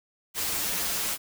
white noise with comb filter, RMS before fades -29 dBFS, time 0.34-1.18 s, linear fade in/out 50 ms, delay 7.9 ms, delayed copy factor -0.75, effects none

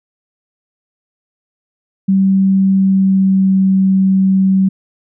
sine tone with pitch glide, 192.8 to 191.14 Hz, G3 to G3, -28 to -43 cents, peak -8 dBFS, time 2.08-4.69 s, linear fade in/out 10 ms, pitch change -15 cents, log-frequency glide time 2.57-3.57 s, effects none

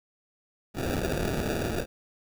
white noise with sample-and-hold, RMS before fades -29 dBFS, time 0.74-1.86 s, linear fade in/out 50 ms, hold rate 1050 Hz, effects none

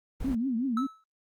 brown noise, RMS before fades -35 dBFS, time 0.2-0.35 s, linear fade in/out 5 ms
sine tone with vibrato, 246.9 Hz, B3, in tune, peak -26 dBFS, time 0.24-0.87 s, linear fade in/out 10 ms, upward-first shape triangle, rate 5.4 Hz, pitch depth 220 cents each way
triangle tone with exponential decay, 1303 Hz, E6, 20 cents flat, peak -25 dBFS, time 0.77-1.04 s, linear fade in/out 2 ms, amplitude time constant 58 ms
effects Opus 24 kbps

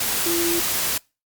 sine tone in noise, 340.7 Hz, F4, 43 cents flat, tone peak -22 dBFS, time 0.26-0.6 s, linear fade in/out 5 ms, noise white, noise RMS -23 dBFS, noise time 0-0.98 s, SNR -2 dB, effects noise-tail reverb RT60 0.3 s tail -26 dB re dry + Opus 48 kbps

